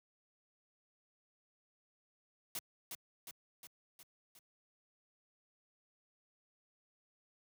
white noise with echo, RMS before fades -41 dBFS, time 2.55-2.59 s, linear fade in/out 2 ms, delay 360 ms, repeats 5, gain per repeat -4 dB, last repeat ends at 4.39 s, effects high-pass 100 Hz 12 dB/octave

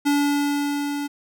square tone with level ramp, 287.6 Hz, D4, 36 cents flat, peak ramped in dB -17 to -26 dBFS, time 0.05-1.08 s, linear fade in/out 20 ms, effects none

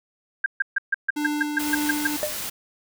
sine tone bursts, 1596 Hz, G6, 31 cents sharp, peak -17 dBFS, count 11, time 0.44-2.071 s, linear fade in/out 5 ms, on 21 ms, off 140 ms
square tone with tremolo, 297.1 Hz, D4, 20 cents sharp, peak -24 dBFS, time 1.16-2.17 s, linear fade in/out 10 ms, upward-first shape sine, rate 1.9 Hz, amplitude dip 30%
white noise, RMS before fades -31 dBFS, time 1.59-2.5 s, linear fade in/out 10 ms
triangle tone with exponential decay, 603 Hz, D5, 46 cents sharp, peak -17 dBFS, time 2.23-2.38 s, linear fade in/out 0 ms, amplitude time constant 31 ms
effects none

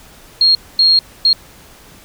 sine tone bursts at uneven times, 4255 Hz, C8, 28 cents sharp, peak -7 dBFS, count 3, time 0.41-0.55 / 0.79-0.99 / 1.25-1.33 s, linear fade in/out 2 ms, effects pink hiss -42 dBFS RMS until 2.04 s

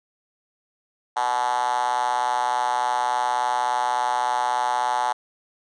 5% pulse tone with high-pass filter, 123.47 Hz, B2, in tune, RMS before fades -23 dBFS, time 1.16-5.13 s, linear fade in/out 10 ms, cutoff 830 Hz, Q 6.5, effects resampled to 22050 Hz

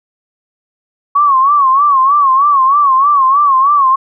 sine tone with vibrato, 1108.7 Hz, C#6, in tune, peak -6 dBFS, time 1.15-3.96 s, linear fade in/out 10 ms, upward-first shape sine, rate 3.2 Hz, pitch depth 110 cents each way, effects none

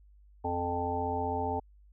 harmonic tone with a mistuned harmonic, 87.31 Hz, F2, in tune, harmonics 1 / 3 / 5 / 7 / 9 / 10, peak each -37 / -38 / -36 / -40 / -34 / -36 dBFS, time 0.44-1.6 s, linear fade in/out 10 ms, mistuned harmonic 10, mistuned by +16 cents, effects added 50 Hz sine -55 dBFS peak until 1.92 s

